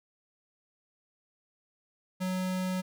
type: tone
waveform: square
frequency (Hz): 185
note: F#3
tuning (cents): 0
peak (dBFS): -30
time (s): 2.2-2.82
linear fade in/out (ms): 20
effects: none